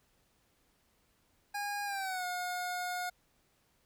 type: tone with pitch glide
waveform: 25% pulse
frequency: 817 to 719.5 Hz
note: G#5 to F#5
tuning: -29 to -49 cents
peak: -31 dBFS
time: 1.54-3.1 s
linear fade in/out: 10 ms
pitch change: -220 cents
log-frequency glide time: 1.85-2.25 s
effects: pink hiss -72 dBFS RMS until 3.85 s